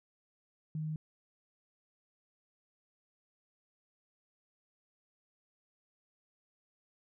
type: tone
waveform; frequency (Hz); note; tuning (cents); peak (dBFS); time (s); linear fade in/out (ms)
sine; 155.56; D#3; 0; -34; 0.75-0.96; 2
effects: none